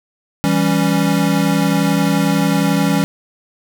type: chord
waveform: square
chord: C# diminished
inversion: first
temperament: equal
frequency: 164.81 / 196 / 277.2 Hz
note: E3 / G3 / C#4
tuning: 0 / 0 / 0 cents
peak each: -18 dBFS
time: 0.44-3.04 s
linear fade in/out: 0 ms
effects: none